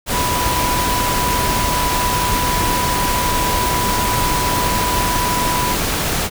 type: tone in noise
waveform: sine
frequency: 986 Hz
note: B5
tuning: 3 cents flat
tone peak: -19 dBFS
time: 0.11-5.77 s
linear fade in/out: 50 ms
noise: pink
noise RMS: -19 dBFS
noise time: 0.06-6.3 s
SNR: -3 dB
effects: none